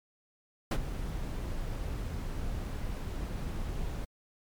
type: noise with ADSR envelope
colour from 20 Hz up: brown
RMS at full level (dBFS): -21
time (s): 0.71-4.05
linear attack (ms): 6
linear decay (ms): 57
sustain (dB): -14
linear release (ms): 7
effects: MP3 96 kbps